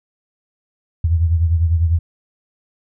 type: beating tone pair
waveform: sine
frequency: 82.41 / 92.41 Hz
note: E2 / F#2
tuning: 0 / -2 cents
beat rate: 10 Hz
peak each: -13 / -21 dBFS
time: 1.04-1.99 s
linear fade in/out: 5 ms
effects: none